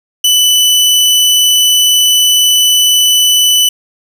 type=tone; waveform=sawtooth; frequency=2986 Hz; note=F#7; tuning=15 cents sharp; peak=-3 dBFS; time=0.24-3.69 s; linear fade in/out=5 ms; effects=none